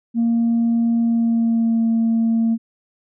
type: tone with pitch glide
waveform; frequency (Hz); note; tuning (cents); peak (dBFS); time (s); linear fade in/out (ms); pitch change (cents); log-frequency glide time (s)
sine; 232.1 to 227.5; A#3 to A#3; -7 to -42; -13; 0.14-2.58; 50; -35; 1-1.85
effects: tanh soft clip ceiling -12 dBFS